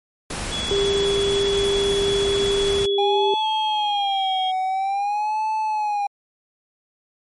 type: noise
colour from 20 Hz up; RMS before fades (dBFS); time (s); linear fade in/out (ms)
pink; -28; 0.3-2.86; 5
type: tone with pitch glide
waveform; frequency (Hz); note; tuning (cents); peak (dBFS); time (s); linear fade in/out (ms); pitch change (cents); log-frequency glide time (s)
sine; 3379 to 3253; G#7 to G#7; +29 to -37; -25; 0.51-4.52; 20; -66; 3.4-3.47
type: tone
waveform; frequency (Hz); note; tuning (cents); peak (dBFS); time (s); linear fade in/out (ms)
sine; 398.7; G4; +29; -18; 0.71-3.34; 2
type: tone with vibrato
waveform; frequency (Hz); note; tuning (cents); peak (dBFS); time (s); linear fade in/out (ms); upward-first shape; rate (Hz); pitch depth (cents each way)
triangle; 808; G#5; -48; -18; 2.98-6.07; 5; sine; 0.49; 130
effects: MP3 48 kbps